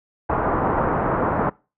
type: low-pass noise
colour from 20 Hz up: white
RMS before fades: -21 dBFS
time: 0.29-1.5 s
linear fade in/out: 10 ms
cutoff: 1200 Hz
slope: 24 dB/octave
effects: noise-tail reverb RT60 0.3 s tail -23 dB re dry + low-pass 2000 Hz 12 dB/octave